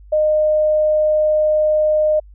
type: tone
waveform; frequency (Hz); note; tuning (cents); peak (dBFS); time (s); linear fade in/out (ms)
sine; 613; D#5; -26; -12; 0.12-2.2; 10
effects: added 50 Hz sine -39 dBFS peak until 2.34 s